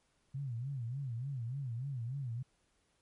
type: tone with vibrato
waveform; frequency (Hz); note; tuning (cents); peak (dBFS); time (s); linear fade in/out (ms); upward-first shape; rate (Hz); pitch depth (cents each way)
sine; 127.4; C3; -46; -36; 0.34-2.43; 10; sine; 3.4; 190
effects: pink hiss -75 dBFS RMS until 3.01 s + MP3 48 kbps